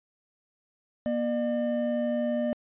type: tone pair together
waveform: triangle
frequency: 238.9 / 602 Hz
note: A#3 / D5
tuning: +43 / +43 cents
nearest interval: octave + major third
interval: 1600 cents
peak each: -26 dBFS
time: 1.06-2.53 s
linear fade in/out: 0 ms
effects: resampled to 8000 Hz